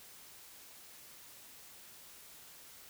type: silence
effects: white hiss -55 dBFS RMS until 2.89 s